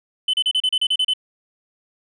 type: tone bursts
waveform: sine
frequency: 3029 Hz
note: F#7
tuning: 40 cents sharp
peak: -13 dBFS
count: 10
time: 0.28-1.136 s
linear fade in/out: 5 ms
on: 55 ms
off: 34 ms
effects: tanh soft clip ceiling -15 dBFS